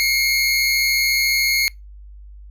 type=tone pair together; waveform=25% pulse; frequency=2152 / 2286 Hz; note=C7 / D7; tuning=+48 / -47 cents; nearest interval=minor second; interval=105 cents; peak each=-13 / -22 dBFS; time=0-1.68 s; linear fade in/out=0 ms; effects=noise-tail reverb RT60 0.2 s tail -24 dB re dry + added 50 Hz sine -37 dBFS peak until 2.5 s